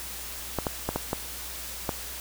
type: clicks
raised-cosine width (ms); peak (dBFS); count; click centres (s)
1; -12; 6; 0.587 / 0.668 / 0.89 / 0.96 / 1.131 / 1.892
effects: added 60 Hz sine -45 dBFS peak until 2.2 s + white hiss -38 dBFS RMS until 2.2 s